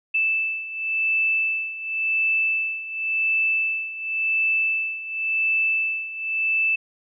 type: beating tone pair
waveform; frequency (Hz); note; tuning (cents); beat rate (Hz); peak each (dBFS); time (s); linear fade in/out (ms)
sine; 2637 / 2637.92; E7 / E7; 0 / +1; 0.92; -26 / -22; 0.14-6.76; 10
effects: none